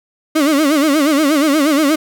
35% pulse tone with vibrato, 295.4 Hz, D4, 10 cents sharp, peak -9 dBFS, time 0.35-1.96 s, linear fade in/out 10 ms, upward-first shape sine, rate 8.4 Hz, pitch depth 140 cents each way, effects none

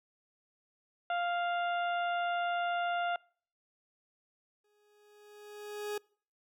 harmonic tone, 698.5 Hz, F5, in tune, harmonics 1 / 2 / 3 / 4 / 5, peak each -31 / -36 / -48 / -45 / -49 dBFS, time 1.1-3.16 s, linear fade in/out 2 ms
40% pulse tone with exponential growth, 416.5 Hz, G#4, 5 cents sharp, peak -32 dBFS, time 4.64-5.98 s, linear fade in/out 5 ms, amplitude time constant 290 ms
effects noise-tail reverb RT60 0.5 s tail -26 dB re dry

